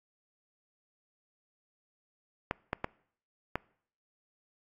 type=clicks; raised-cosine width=0.5 ms; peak=-15 dBFS; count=4; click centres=2.511 / 2.731 / 2.844 / 3.556 s; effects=noise-tail reverb RT60 0.6 s tail -24 dB re dry + AAC 32 kbps